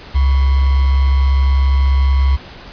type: tone with sample-and-hold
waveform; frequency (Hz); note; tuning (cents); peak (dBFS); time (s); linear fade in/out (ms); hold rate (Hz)
sine; 67.6; C#2; -43; -9; 0.14-2.37; 20; 1050
effects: pink hiss -36 dBFS RMS until 2.72 s + resampled to 11025 Hz